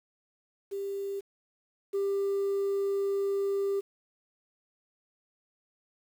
sine tone pair in turn, 396.3 / 396.3 Hz, G4 / G4, +19 / +19 cents, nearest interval unison, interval 0 cents, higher neither, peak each -31 / -24 dBFS, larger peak second, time 0.71-1.21 / 1.93-3.81 s, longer second, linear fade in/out 20 ms, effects tanh soft clip ceiling -25 dBFS + 9-bit

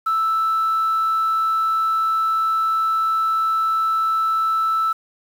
sine tone, 1318.5 Hz, E6, in tune, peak -15 dBFS, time 0.06-4.93 s, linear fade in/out 10 ms, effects tanh soft clip ceiling -14 dBFS + 7-bit

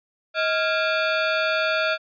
sawtooth ring-modulated tone, 1012 Hz, B5, 42 cents sharp, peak -13 dBFS, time 0.34-1.98 s, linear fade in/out 50 ms, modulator 378 Hz, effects resampled to 11025 Hz

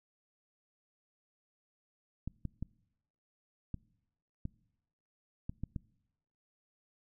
clicks, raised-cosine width 5 ms, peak -25 dBFS, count 8, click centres 2.276 / 2.453 / 2.626 / 3.743 / 4.454 / 5.495 / 5.636 / 5.762 s, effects noise-tail reverb RT60 0.9 s tail -24 dB re dry

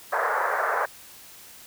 white band-pass noise, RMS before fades -25 dBFS, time 0.12-0.86 s, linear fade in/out 10 ms, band 460 to 1700 Hz, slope 48 dB/octave, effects white hiss -47 dBFS RMS until 1.66 s

